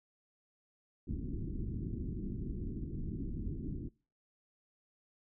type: low-pass noise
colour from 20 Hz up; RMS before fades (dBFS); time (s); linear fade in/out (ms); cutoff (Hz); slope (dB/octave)
pink; -39; 1.07-3.89; 10; 350; 48
effects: noise-tail reverb RT60 0.4 s tail -25 dB re dry